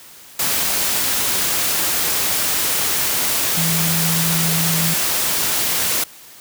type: tone in noise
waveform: sine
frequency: 164.7 Hz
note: E3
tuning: 1 cent flat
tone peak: -20 dBFS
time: 3.57-4.94 s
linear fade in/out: 5 ms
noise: white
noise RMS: -19 dBFS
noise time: 0.39-6.04 s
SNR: -4 dB
effects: white hiss -42 dBFS RMS until 6.4 s + high-pass 60 Hz 12 dB/octave